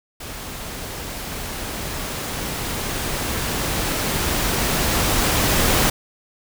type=noise with level ramp; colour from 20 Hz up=pink; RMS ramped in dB=-33 to -17 dBFS; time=0.2-5.9 s; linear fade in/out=5 ms; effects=none